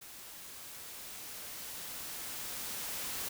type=noise with level ramp; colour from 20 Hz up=white; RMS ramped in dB=-50 to -38 dBFS; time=0.01-3.29 s; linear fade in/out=10 ms; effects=none